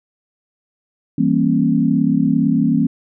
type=chord; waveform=sine; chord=E diminished seventh; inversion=none; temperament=equal with one note detuned; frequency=164.81 / 196 / 233.1 / 271.2 Hz; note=E3 / G3 / Bb3 / Db4; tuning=0 / 0 / 0 / -38 cents; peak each=-19 / -20 / -17 / -17 dBFS; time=1.18-2.87 s; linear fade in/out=5 ms; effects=none